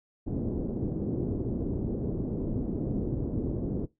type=low-pass noise; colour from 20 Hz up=white; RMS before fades=-31 dBFS; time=0.26-3.86 s; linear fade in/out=20 ms; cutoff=360 Hz; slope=24 dB/octave; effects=noise-tail reverb RT60 0.2 s tail -20 dB re dry